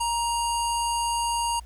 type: tone with low-pass filter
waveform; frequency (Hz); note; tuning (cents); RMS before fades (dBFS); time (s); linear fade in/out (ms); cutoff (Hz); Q
square; 939; A#5; +12; -26; 0-1.6; 10; 9400; 3.2
effects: added 58 Hz sine -41 dBFS peak until 1.65 s + pink hiss -59 dBFS RMS until 1.65 s